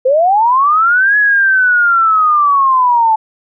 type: linear two-way sweep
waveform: sine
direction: up then down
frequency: 495.8 to 1696 to 867 Hz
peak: -7 dBFS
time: 0.05-3.16 s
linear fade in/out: 10 ms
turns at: 1.17 s
effects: none